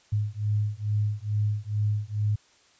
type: beating tone pair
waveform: sine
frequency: 103.83 / 106.13 Hz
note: G#2 / G#2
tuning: 0 / +38 cents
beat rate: 2.3 Hz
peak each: -27 dBFS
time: 0.12-2.36 s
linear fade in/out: 10 ms
effects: white hiss -60 dBFS RMS until 2.79 s + resampled to 16000 Hz